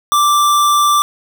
square tone, 1174.7 Hz, D6, in tune, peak -10 dBFS, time 0.12-1.02 s, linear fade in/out 0 ms, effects none

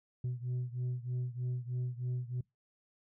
sine beating tone pair, 123.47 / 126.67 Hz, B2 / B2, 0 / +44 cents, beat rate 3.2 Hz, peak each -34 / -36 dBFS, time 0.24-2.41 s, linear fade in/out 5 ms, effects noise-tail reverb RT60 0.2 s tail -26 dB re dry + tanh soft clip ceiling -31 dBFS

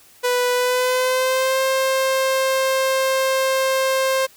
sawtooth tone with pitch glide, 493.9 to 529.3 Hz, B4 to C5, 0 to +20 cents, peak -13 dBFS, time 0.23-4.27 s, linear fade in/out 20 ms, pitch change +120 cents, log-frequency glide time 0.53-1.61 s, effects white hiss -50 dBFS RMS until 4.36 s

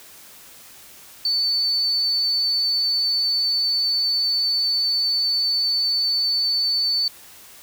sine tone, 4505 Hz, C#8, 27 cents sharp, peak -18 dBFS, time 1.25-7.08 s, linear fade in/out 2 ms, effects white hiss -45 dBFS RMS until 7.62 s

